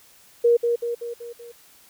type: tone with echo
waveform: sine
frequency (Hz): 472.7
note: A#4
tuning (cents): +24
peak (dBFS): -13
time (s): 0.44-0.57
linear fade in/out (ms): 10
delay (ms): 190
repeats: 5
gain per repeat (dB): -5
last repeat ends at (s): 1.52
effects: white hiss -53 dBFS RMS until 1.89 s